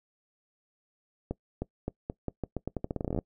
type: accelerating click train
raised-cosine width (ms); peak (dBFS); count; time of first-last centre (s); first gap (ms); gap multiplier
2; -18; 21; 1.31-3.188; 310; 0.84
effects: noise-tail reverb RT60 0.1 s tail -22 dB re dry